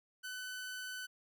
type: tone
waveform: sawtooth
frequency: 1505 Hz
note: F#6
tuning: 29 cents sharp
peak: -38 dBFS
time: 0.23-1.07 s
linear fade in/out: 20 ms
effects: none